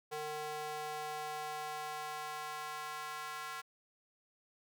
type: tone with high-pass filter sweep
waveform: square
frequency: 152 Hz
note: D#3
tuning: 40 cents flat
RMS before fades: -42 dBFS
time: 0.11-3.62 s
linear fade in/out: 20 ms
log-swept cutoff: 560 to 1200 Hz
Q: 2.1
effects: none